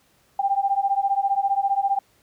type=beating tone pair; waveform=sine; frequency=784 / 799 Hz; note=G5 / G5; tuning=0 / +33 cents; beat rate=15 Hz; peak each=-22 dBFS; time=0.39-1.99 s; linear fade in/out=5 ms; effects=pink hiss -61 dBFS RMS until 2.22 s + high-pass 60 Hz 12 dB/octave